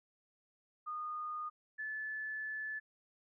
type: tone pair in turn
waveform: sine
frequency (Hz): 1227 / 1735.2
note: D#6 / A6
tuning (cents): -25 / -25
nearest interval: tritone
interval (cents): 600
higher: second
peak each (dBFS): -38 / -38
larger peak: neither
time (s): 0.86-1.5 / 1.78-2.8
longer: second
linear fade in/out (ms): 20
effects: none